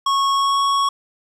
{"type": "tone with pitch glide", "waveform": "square", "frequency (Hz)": [1100, 1109.6], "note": ["C#6", "C#6"], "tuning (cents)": [-14, 1], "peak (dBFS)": -16, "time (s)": [0.06, 0.89], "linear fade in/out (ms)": 5, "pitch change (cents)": 15, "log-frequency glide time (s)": [0.32, 0.61], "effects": ["low-pass 7000 Hz 12 dB/octave", "9-bit"]}